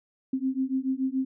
sine beating tone pair, 260 / 267 Hz, C4 / C4, -11 / +35 cents, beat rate 7 Hz, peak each -28 dBFS, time 0.33-1.25 s, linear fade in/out 5 ms, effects none

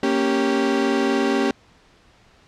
35% pulse chord, G diminished, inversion first, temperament equal, 233.1 / 277.2 / 392 Hz, Bb3 / Db4 / G4, 0 / 0 / 0 cents, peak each -22 / -20 / -20 dBFS, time 0.03-1.51 s, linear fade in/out 2 ms, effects pink hiss -54 dBFS RMS until 2.47 s + low-pass 5000 Hz 12 dB/octave

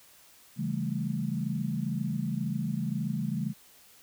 sine chord, A dominant seventh, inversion first, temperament just, 137.5 / 165 / 198 / 220 Hz, C#3 / E3 / G3 / A3, -14 / +2 / +18 / 0 cents, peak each -34 dBFS, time 0.56-3.54 s, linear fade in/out 50 ms, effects white hiss -57 dBFS RMS until 4.02 s

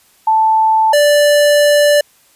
sine / square tone pair in turn, 880 / 586 Hz, A5 / D5, 0 / -4 cents, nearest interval perfect fifth, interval 704 cents, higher first, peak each -8 dBFS, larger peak neither, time 0.27-0.93 / 0.93-2.01 s, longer second, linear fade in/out 5 ms, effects white hiss -51 dBFS RMS until 2.35 s + resampled to 32000 Hz

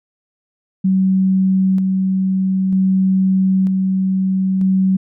sine tone with tremolo, 189.5 Hz, F#3, 42 cents sharp, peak -11 dBFS, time 0.84-4.97 s, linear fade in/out 10 ms, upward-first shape square, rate 0.53 Hz, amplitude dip 25%, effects none

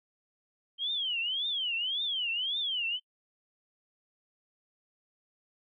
sine tone with vibrato, 3124 Hz, G7, 7 cents flat, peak -29 dBFS, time 0.78-3 s, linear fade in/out 50 ms, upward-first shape triangle, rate 1.8 Hz, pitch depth 280 cents each way, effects noise-tail reverb RT60 0.1 s tail -26 dB re dry

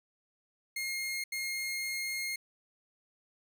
sawtooth tone bursts at uneven times, 2138 Hz, C7, 37 cents sharp, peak -30 dBFS, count 2, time 0.76-1.24 / 1.32-2.36 s, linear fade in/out 5 ms, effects none

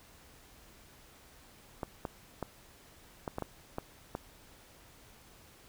clicks, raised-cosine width 1 ms, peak -21 dBFS, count 8, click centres 1.832 / 2.052 / 2.427 / 3.278 / 3.384 / 3.423 / 3.784 / 4.151 s, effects pink hiss -58 dBFS RMS until 5.68 s

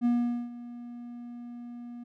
triangle tone with ADSR envelope, 239.9 Hz, A#3, 50 cents sharp, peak -19 dBFS, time 0.01-2.04 s, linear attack 43 ms, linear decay 440 ms, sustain -18 dB, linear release 11 ms, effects none

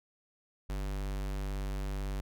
square tone, 49 Hz, G1, in tune, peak -34 dBFS, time 0.69-2.21 s, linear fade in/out 10 ms, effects none

